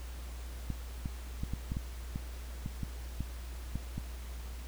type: clicks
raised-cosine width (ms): 5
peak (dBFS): -23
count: 12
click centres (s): 0.703 / 1.058 / 1.435 / 1.536 / 1.719 / 1.769 / 2.159 / 2.661 / 2.833 / 3.206 / 3.756 / 3.98
effects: added 60 Hz sine -40 dBFS peak until 4.67 s + pink hiss -52 dBFS RMS until 4.67 s